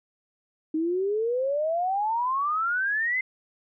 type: exponential sweep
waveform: sine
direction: up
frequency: 308.4 to 2093 Hz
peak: -23 dBFS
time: 0.74-3.21 s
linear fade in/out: 5 ms
effects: none